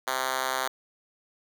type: tone with high-pass filter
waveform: 5% pulse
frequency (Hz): 130.81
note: C3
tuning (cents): 0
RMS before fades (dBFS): -29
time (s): 0.07-0.68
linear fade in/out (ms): 5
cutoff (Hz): 660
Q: 0.73
effects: none